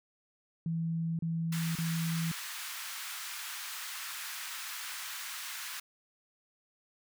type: tone bursts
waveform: sine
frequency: 164.81 Hz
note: E3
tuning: in tune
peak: -30 dBFS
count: 3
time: 0.66-2.316 s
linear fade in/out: 2 ms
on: 530 ms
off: 33 ms
type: high-pass noise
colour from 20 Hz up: pink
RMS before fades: -41 dBFS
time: 1.52-5.8 s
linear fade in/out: 5 ms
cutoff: 1200 Hz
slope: 24 dB/octave
effects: none